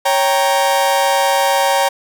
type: chord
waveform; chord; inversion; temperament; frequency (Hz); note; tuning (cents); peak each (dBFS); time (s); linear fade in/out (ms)
40% pulse; G diminished; second; equal; 554.4 / 784 / 932.3; Db5 / G5 / Bb5; 0 / 0 / 0; -16; 0.05-1.89; 10
effects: none